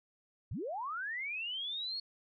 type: linear sweep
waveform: sine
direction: up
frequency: 65 to 4382 Hz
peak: -36 dBFS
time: 0.51-2 s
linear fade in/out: 5 ms
effects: none